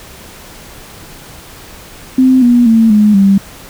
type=tone with pitch steps; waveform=sine; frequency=259.1 / 241.7 / 225.6 / 210.5 / 196.36 Hz; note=C4 / B3 / A3 / G#3 / G3; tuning=-17 / -37 / +44 / +24 / +3 cents; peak=-4 dBFS; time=2.18-3.38 s; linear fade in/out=5 ms; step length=240 ms; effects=pink hiss -34 dBFS RMS until 3.69 s